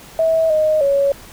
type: tone with pitch steps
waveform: sine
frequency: 648 / 620 / 558 Hz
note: E5 / D#5 / C#5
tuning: -30 / -6 / +11 cents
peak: -12 dBFS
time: 0.19-1.12 s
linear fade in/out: 2 ms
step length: 310 ms
effects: pink hiss -40 dBFS RMS until 1.32 s